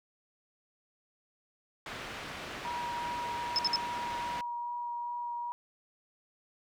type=low-pass noise; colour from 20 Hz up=white; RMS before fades=-42 dBFS; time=1.86-4.41 s; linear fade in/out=2 ms; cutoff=2400 Hz; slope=12 dB/octave
type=tone with vibrato; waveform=sine; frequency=957 Hz; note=A#5; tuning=45 cents sharp; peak=-34 dBFS; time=2.65-5.52 s; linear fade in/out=0 ms; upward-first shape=sine; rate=2.5 Hz; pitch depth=8 cents each way
type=tone bursts; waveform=sine; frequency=5210 Hz; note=E8; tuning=21 cents flat; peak=-25 dBFS; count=3; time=3.56-3.759 s; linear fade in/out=0 ms; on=27 ms; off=59 ms
effects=none